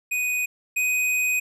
square tone pair in turn, 2489 / 2500 Hz, D#7 / D#7, 0 / +8 cents, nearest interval unison, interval 8 cents, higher second, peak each -23 / -21 dBFS, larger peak second, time 0.11-0.46 / 0.76-1.4 s, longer second, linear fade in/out 10 ms, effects resampled to 32000 Hz

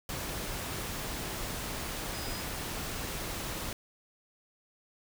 sine tone in noise, 4978 Hz, D#8, in tune, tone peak -45 dBFS, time 2.14-2.41 s, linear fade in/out 2 ms, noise pink, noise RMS -37 dBFS, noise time 0.09-3.73 s, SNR -11 dB, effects none

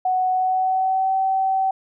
sine tone with pitch glide, 742 to 766.4 Hz, F#5 to G5, +5 to -39 cents, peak -17 dBFS, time 0.05-1.71 s, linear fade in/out 5 ms, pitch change +56 cents, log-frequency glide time 0.32-1.14 s, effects none

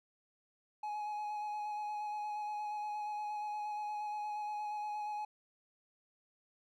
triangle tone with vibrato, 840 Hz, G#5, 19 cents sharp, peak -35 dBFS, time 0.83-5.25 s, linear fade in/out 5 ms, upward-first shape square, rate 8.5 Hz, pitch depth 13 cents each way, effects none

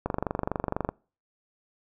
click train, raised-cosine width 1 ms, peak -13 dBFS, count 21, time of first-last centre 0.06-0.89 s, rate 24.1 Hz, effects noise-tail reverb RT60 0.4 s tail -26 dB re dry

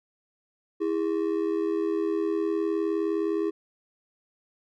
triangle ring-modulated tone, 367.2 Hz, F#4, 13 cents flat, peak -19 dBFS, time 0.8-3.51 s, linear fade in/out 20 ms, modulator 39.8 Hz, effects none

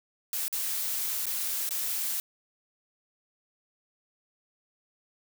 blue noise with dropouts, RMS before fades -31 dBFS, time 0.33-2.2 s, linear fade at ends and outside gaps 1 ms, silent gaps 0.481-0.527 / 1.257-1.266 / 1.691-1.708 s, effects none

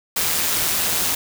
white noise with amplitude modulation, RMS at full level -19 dBFS, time 0.16-1.15 s, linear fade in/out 5 ms, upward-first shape sine, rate 164 Hz, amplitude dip 40%, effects none

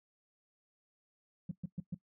sine tone bursts, 174.61 Hz, F3, in tune, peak -33 dBFS, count 4, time 1.49-1.946 s, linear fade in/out 5 ms, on 24 ms, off 120 ms, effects noise-tail reverb RT60 0.1 s tail -17 dB re dry + tanh soft clip ceiling -31 dBFS

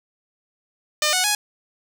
5% pulse tone with pitch steps, 604 / 736 / 834 Hz, D5 / F#5 / G#5, +48 / -9 / +7 cents, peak -6 dBFS, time 1.02-1.35 s, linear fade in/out 2 ms, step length 110 ms, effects none

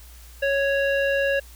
square tone with low-pass filter, 554.4 Hz, C#5, in tune, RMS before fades -22 dBFS, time 0.42-1.4 s, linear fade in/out 10 ms, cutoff 2300 Hz, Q 4.7, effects added 59 Hz sine -43 dBFS peak until 1.55 s + white hiss -50 dBFS RMS until 1.55 s

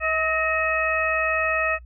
harmonic tone with a mistuned harmonic, 639 Hz, D#5, 46 cents sharp, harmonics 1 / 2 / 3 / 4, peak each -26 / -26 / -26 / -26 dBFS, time 0-1.79 s, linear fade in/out 50 ms, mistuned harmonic 3, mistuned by -50 cents, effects noise-tail reverb RT60 0.1 s tail -22 dB re dry + added 60 Hz sine -41 dBFS peak until 1.85 s

